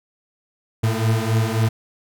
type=beating tone pair; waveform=40% pulse; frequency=110 / 113.7 Hz; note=A2 / A#2; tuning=0 / -43 cents; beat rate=3.7 Hz; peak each=-19 / -20 dBFS; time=0.83-1.69 s; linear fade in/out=10 ms; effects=none